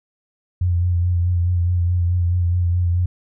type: tone with vibrato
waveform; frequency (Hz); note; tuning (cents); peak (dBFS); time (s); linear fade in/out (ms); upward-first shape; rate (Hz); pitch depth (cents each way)
sine; 88; F2; +14; -15; 0.61-3.06; 5; sine; 4.7; 35
effects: none